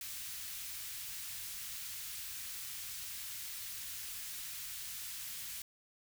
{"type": "band-stop noise", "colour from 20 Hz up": "white", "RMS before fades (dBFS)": -44, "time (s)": [0.01, 5.62], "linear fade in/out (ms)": 2, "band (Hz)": [110, 1800], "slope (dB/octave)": 12, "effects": []}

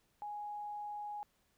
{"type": "tone", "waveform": "sine", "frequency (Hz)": 830.6, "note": "G#5", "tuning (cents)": 0, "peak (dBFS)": -40, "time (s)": [0.22, 1.23], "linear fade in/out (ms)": 0, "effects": ["pink hiss -75 dBFS RMS until 1.57 s"]}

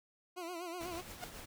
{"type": "tone with vibrato", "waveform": "20% pulse", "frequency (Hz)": 347.1, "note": "F4", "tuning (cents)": -11, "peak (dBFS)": -36, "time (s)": [0.36, 1.02], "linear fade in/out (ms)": 20, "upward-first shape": "sine", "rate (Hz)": 8.1, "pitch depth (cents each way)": 93}
{"type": "noise with tremolo", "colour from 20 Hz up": "pink", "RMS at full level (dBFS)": -47, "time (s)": [0.8, 1.46], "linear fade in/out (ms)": 10, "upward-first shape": "triangle", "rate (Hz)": 7.3, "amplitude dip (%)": 50}
{"type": "tone with exponential growth", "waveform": "sawtooth", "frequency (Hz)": 717, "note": "F5", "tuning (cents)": 45, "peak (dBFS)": -34, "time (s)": [1.17, 1.24], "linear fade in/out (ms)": 1, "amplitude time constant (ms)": 15}
{"effects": []}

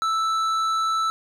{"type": "tone with tanh clipping", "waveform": "triangle", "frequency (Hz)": 1318.5, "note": "E6", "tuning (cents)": 0, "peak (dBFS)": -22, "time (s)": [0.02, 1.1], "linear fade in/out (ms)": 0, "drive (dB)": 14, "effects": []}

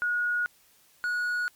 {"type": "tone pair in turn", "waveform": ["sine", "triangle"], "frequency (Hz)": [1448, 1456.4], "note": ["F#6", "F#6"], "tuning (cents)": [-38, -28], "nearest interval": "unison", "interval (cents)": 10, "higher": "second", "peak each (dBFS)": -24, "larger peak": "neither", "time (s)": [[0.02, 0.46], [1.04, 1.48]], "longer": "neither", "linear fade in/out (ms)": 0, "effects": ["white hiss -61 dBFS RMS until 1.55 s", "MP3 96 kbps"]}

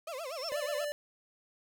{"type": "tone with vibrato", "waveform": "35% pulse", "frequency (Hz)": 587.3, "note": "D5", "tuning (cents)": 0, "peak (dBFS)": -36, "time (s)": [0.07, 0.85], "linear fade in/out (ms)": 5, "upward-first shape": "sine", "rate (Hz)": 8.3, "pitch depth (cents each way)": 260}
{"type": "tone with exponential growth", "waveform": "sine", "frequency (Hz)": 5380, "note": "E8", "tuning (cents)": 34, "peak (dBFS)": -34, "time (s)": [0.1, 0.49], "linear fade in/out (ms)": 0, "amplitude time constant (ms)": 84}
{"type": "tone", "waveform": "square", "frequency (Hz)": 587.3, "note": "D5", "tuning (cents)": 0, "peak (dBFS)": -34, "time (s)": [0.52, 0.92], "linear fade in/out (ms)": 0}
{"effects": []}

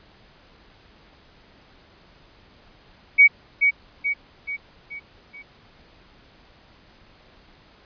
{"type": "tone with echo", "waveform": "sine", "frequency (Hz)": 2254, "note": "C#7", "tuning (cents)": 28, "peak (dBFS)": -8, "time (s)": [3.18, 3.28], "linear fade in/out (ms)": 20, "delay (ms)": 430, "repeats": 5, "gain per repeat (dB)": -6, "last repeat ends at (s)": 5.43, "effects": ["pink hiss -53 dBFS RMS until 7.85 s", "resampled to 11025 Hz"]}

